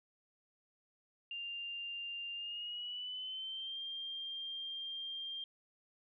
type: tone with pitch glide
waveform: sine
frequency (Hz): 2794 to 3191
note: F7 to G7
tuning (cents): 0 to +30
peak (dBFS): -40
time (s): 1.31-5.44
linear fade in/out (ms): 2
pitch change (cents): +230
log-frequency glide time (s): 2.34-3.79
effects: none